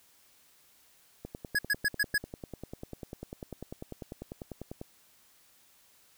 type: click train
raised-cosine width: 2 ms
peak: -26 dBFS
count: 37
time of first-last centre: 1.25-4.814 s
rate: 10.1 Hz
type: tone bursts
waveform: square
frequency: 1672 Hz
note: G#6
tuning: 11 cents sharp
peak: -25 dBFS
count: 5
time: 1.55-2.18 s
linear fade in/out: 5 ms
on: 38 ms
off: 110 ms
effects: white hiss -63 dBFS RMS until 6.17 s